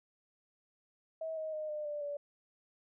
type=tone with pitch steps; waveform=sine; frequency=643 / 629.4 / 616.1 / 603.1 / 590.3 / 577.8 Hz; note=E5 / D#5 / D#5 / D5 / D5 / D5; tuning=-43 / +20 / -17 / +46 / +9 / -28 cents; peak=-36 dBFS; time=1.21-2.17 s; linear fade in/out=5 ms; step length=160 ms; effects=none